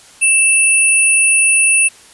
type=tone pair together; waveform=sine; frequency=2648 / 9436 Hz; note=E7 / D9; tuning=+7 / +7 cents; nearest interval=octave + minor seventh; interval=2200 cents; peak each=-11 dBFS; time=0.21-1.89 s; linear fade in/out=20 ms; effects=white hiss -42 dBFS RMS until 2.13 s + resampled to 24000 Hz